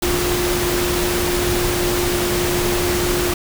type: tone in noise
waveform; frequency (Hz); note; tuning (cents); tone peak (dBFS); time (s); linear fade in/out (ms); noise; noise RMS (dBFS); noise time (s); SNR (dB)
sine; 354.2; F4; +24; -20; 0.02-3.34; 5; pink; -21; 0.02-3.34; -2
effects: none